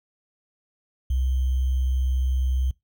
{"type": "tone with sample-and-hold", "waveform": "sine", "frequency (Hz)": 64.5, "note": "C2", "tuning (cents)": -24, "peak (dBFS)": -20, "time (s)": [1.1, 2.71], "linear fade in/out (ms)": 5, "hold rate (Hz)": 3150, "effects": ["noise-tail reverb RT60 0.2 s tail -24 dB re dry"]}